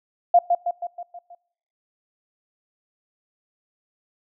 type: tone with echo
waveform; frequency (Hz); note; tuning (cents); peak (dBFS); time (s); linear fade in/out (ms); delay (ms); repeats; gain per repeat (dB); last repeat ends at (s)
sine; 698.5; F5; 0; -10; 0.34-0.39; 5; 160; 6; -5; 1.35
effects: noise-tail reverb RT60 0.7 s tail -23 dB re dry